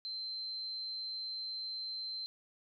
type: tone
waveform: sine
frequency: 4106 Hz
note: C8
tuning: 33 cents flat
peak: -38 dBFS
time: 0.05-2.26 s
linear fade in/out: 0 ms
effects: none